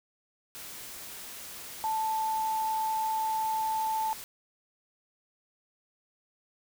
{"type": "tone in noise", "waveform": "sine", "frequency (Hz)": 880, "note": "A5", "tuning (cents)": 0, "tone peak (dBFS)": -27, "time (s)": [1.84, 4.13], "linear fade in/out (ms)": 0, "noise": "white", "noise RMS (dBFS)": -43, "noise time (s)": [0.55, 4.24], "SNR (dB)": 13, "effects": []}